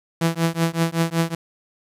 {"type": "tone with tremolo", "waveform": "sawtooth", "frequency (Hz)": 165.8, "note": "E3", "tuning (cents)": 10, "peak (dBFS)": -11, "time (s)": [0.21, 1.35], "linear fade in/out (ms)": 5, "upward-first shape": "triangle", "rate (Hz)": 5.3, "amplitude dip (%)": 100, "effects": ["resampled to 32000 Hz", "8-bit"]}